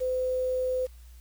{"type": "tone with quantisation", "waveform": "sine", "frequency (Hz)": 510, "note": "C5", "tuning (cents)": -44, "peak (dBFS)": -25, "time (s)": [0, 0.87], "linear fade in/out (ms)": 20, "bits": 8, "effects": ["added 60 Hz sine -46 dBFS peak until 1.2 s", "white hiss -61 dBFS RMS until 1.2 s"]}